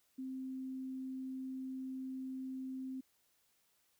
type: tone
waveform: sine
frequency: 261.6 Hz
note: C4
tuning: in tune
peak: -40 dBFS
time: 0.18-3.01 s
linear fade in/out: 10 ms
effects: white hiss -75 dBFS RMS until 3.99 s